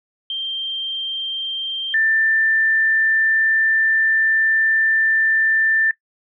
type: tone pair in turn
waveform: sine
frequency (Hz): 3162 / 1779.6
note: G7 / A6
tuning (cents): +14 / +19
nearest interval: minor seventh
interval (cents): 995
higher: first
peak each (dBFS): -21 / -14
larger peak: second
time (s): 0.3-1.94 / 1.94-5.91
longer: second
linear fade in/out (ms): 2
effects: noise-tail reverb RT60 0.1 s tail -20 dB re dry